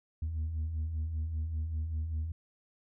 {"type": "beating tone pair", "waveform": "sine", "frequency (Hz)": [74.6, 79.7], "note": ["D2", "D#2"], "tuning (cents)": [28, 42], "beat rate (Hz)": 5.1, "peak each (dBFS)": [-39, -30], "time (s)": [0.22, 2.32], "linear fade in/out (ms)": 5, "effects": ["tanh soft clip ceiling -29 dBFS"]}